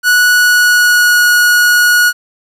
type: tone with pitch glide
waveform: 45% pulse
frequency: 1470 to 1454 Hz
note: F#6 to F#6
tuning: -12 to -31 cents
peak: -6 dBFS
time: 0.03-2.13 s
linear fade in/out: 50 ms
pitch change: -19 cents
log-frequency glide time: 0.31-1.24 s
effects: 8-bit